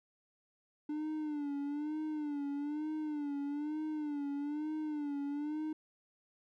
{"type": "tone with vibrato", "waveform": "triangle", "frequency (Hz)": 296.2, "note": "D4", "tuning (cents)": 15, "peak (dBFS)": -33, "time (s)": [0.89, 5.73], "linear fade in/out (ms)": 5, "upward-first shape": "sine", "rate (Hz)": 1.1, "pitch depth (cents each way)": 80, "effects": []}